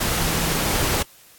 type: tone in noise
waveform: sine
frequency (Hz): 164.81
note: E3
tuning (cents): 0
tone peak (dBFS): -29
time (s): 0.18-0.62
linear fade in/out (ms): 10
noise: pink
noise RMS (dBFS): -22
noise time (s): 0-1.03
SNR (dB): -10
effects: white hiss -50 dBFS RMS until 1.38 s + AAC 64 kbps